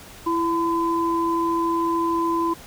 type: tone pair together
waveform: sine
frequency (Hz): 333.9 / 1015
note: E4 / B5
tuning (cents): +22 / +47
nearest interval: octave + perfect fifth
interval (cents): 1925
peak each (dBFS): -22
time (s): 0.26-2.54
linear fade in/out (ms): 10
effects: pink hiss -43 dBFS RMS until 2.66 s